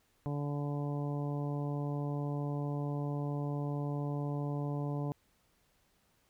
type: harmonic tone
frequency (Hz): 144.5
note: D3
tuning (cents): -28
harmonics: 1 / 2 / 3 / 4 / 5 / 6 / 7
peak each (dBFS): -34 / -40 / -44 / -46 / -48 / -50 / -51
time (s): 0.26-5.12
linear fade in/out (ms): 0
effects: pink hiss -72 dBFS RMS until 6.29 s